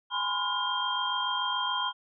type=tone cluster; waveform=sine; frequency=831 / 1006 / 1053 / 1421 / 3193 Hz; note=G#5 / B5 / C6 / F6 / G7; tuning=+1 / +32 / +11 / +30 / +31 cents; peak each=-38 / -31 / -37 / -36 / -31 dBFS; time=0.1-1.93 s; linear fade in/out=50 ms; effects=none